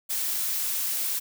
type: noise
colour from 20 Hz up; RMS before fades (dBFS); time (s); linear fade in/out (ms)
blue; -28; 0.09-1.2; 20
effects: none